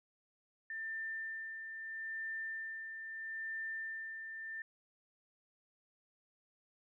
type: tone with tremolo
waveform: sine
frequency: 1790 Hz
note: A6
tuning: 29 cents sharp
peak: -38 dBFS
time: 0.7-4.62 s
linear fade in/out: 2 ms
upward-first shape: sine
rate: 0.77 Hz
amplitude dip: 45%
effects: none